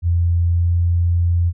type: tone with pitch glide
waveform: sine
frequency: 85.7 to 86.3 Hz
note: F2 to F2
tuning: -32 to -20 cents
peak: -13 dBFS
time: 0.02-1.53 s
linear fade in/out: 50 ms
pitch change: +12 cents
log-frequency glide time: 0.51-0.69 s
effects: none